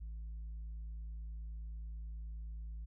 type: tone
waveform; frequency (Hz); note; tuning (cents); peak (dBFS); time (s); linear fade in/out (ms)
sine; 54.7; A1; -9; -39; 0-2.86; 20
effects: tanh soft clip ceiling -41 dBFS